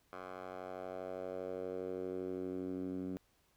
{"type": "tone with band-pass filter sweep", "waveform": "10% pulse", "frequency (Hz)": 92.5, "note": "F#2", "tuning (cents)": 0, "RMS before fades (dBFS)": -42, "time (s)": [0.13, 3.17], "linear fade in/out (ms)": 0, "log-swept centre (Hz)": [1000, 240], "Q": 2.5, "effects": ["pink hiss -73 dBFS RMS until 3.56 s"]}